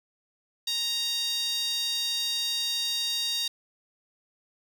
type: tone with high-pass filter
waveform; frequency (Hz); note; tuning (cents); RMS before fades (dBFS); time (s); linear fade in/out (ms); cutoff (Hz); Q
sawtooth; 932.3; A#5; 0; -29; 0.67-3.48; 5; 4000; 5.7
effects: none